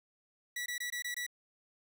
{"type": "tone bursts", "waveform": "sawtooth", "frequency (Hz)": 1948, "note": "B6", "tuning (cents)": -24, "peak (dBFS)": -32, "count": 6, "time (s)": [0.56, 1.265], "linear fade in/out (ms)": 5, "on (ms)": 100, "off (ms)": 21, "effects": []}